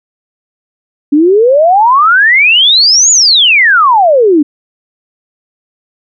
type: exponential two-way sweep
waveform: sine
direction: up then down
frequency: 280 to 7040 to 280 Hz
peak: -3 dBFS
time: 1.12-4.43 s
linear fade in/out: 10 ms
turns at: 3.11 s
effects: none